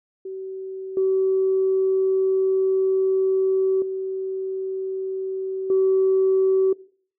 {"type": "tone with level steps", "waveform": "sine", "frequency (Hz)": 381, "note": "G4", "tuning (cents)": -49, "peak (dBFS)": [-29, -16, -24, -14], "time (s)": [0.25, 6.73], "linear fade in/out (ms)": 5, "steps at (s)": [0.97, 3.82, 5.7], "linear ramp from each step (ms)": 2, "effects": ["noise-tail reverb RT60 0.5 s tail -21 dB re dry", "tanh soft clip ceiling -11 dBFS"]}